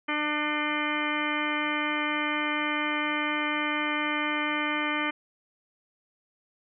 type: harmonic tone with a mistuned harmonic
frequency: 299.3 Hz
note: D4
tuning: 33 cents sharp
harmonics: 1 / 2 / 3 / 4 / 5 / 6 / 7 / 8 / 10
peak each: -32 / -38 / -36 / -33 / -36 / -36 / -32 / -35 / -38 dBFS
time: 0.08-5.11 s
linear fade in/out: 10 ms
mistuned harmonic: 10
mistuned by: +30 cents
effects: none